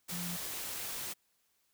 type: tone in noise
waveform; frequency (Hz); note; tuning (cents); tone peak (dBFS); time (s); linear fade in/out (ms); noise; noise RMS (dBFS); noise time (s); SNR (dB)
sine; 175.2; F3; +6; -39; 0.11-0.37; 20; white; -40; 0.08-1.14; -2
effects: white hiss -75 dBFS RMS until 1.73 s